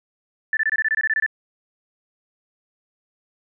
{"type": "tone bursts", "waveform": "sine", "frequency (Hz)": 1760, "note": "A6", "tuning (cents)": 0, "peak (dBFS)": -17, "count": 12, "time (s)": [0.53, 1.263], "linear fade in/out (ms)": 2, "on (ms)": 40, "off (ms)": 23, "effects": []}